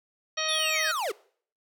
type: harmonic tone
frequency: 628 Hz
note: D#5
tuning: 16 cents sharp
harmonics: 1 / 2 / 3 / 4 / 5 / 6 / 7 / 9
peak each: -35 / -35 / -35 / -35 / -35 / -35 / -35 / -35 dBFS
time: 0.37-0.92 s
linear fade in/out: 10 ms
type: linear sweep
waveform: square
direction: down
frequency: 3729 to 345.5 Hz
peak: -28 dBFS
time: 0.48-1.12 s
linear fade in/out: 10 ms
effects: noise-tail reverb RT60 0.5 s tail -21 dB re dry